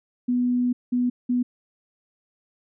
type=tone bursts at uneven times; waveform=sine; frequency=246.5 Hz; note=B3; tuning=3 cents flat; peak=-19 dBFS; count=3; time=0.28-0.73 / 0.92-1.1 / 1.29-1.43 s; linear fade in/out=10 ms; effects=none